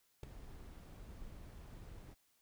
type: noise with ADSR envelope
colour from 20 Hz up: brown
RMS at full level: -39 dBFS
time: 0.23-2.15 s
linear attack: 4 ms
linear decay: 6 ms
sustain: -13 dB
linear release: 27 ms
effects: white hiss -75 dBFS RMS until 2.41 s